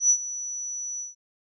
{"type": "tone with ADSR envelope", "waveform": "sine", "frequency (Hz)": 5920, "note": "F#8", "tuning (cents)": 0, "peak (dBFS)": -14, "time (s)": [0, 1.15], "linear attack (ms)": 100, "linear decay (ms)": 71, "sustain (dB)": -16, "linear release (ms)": 150, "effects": []}